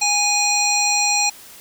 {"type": "harmonic tone with a mistuned harmonic", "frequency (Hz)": 824, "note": "G#5", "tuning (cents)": -14, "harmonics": [1, 3, 5, 7, 9], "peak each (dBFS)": [-22, -22, -22, -22, -22], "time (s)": [0.01, 1.3], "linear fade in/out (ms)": 10, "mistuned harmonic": 5, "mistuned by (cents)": 32, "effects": ["white hiss -42 dBFS RMS until 1.6 s"]}